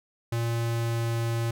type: tone with pitch glide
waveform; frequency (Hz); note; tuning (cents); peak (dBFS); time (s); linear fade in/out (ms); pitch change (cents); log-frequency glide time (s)
square; 116.54 to 115.8; A#2 to A#2; 0 to -11; -26; 0.32-1.51; 5; -11; 0.44-1.13
effects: none